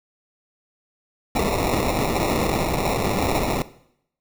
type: noise with sample-and-hold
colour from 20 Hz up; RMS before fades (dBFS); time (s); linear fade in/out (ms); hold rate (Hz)
white; -22; 1.35-3.62; 2; 1575
effects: noise-tail reverb RT60 0.7 s tail -17 dB re dry